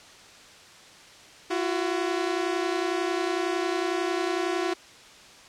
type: tone pair together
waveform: sawtooth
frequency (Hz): 339 / 370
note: E4 / F#4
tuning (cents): +49 / 0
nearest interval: major second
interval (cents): 151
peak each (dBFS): -24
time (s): 1.5-4.74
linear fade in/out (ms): 10
effects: white hiss -49 dBFS RMS until 5.48 s + low-pass 6000 Hz 12 dB/octave